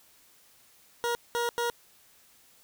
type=tone bursts at uneven times; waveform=20% pulse; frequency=474.4 Hz; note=A#4; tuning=30 cents sharp; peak=-22 dBFS; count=3; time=1.04-1.15 / 1.35-1.49 / 1.58-1.7 s; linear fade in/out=0 ms; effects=white hiss -60 dBFS RMS until 2.63 s